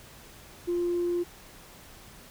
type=tone; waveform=sine; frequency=349.2 Hz; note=F4; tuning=in tune; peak=-24 dBFS; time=0.67-1.24 s; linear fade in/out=20 ms; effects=tanh soft clip ceiling -21 dBFS + pink hiss -50 dBFS RMS until 2.3 s